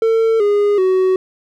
triangle tone with pitch steps, 450.3 / 410.5 / 374.3 Hz, A4 / G#4 / F#4, +40 / -20 / +20 cents, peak -9 dBFS, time 0.02-1.16 s, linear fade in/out 2 ms, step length 380 ms, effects none

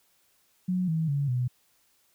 sine tone with pitch steps, 182.6 / 160.81 / 141.62 / 124.72 Hz, F#3 / E3 / C#3 / B2, -23 / -43 / +37 / +17 cents, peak -24 dBFS, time 0.68-1.48 s, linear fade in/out 10 ms, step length 200 ms, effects white hiss -67 dBFS RMS until 2.14 s

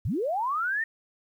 sine linear sweep, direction up, 70 to 1859 Hz, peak -25 dBFS, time 0.05-0.84 s, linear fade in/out 5 ms, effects 10-bit

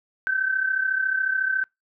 sine tone pair together, 1534 / 1568 Hz, G6 / G6, -38 / 0 cents, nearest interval unison, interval 38 cents, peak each -22 / -27 dBFS, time 0.27-1.64 s, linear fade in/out 0 ms, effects noise-tail reverb RT60 0.2 s tail -26 dB re dry

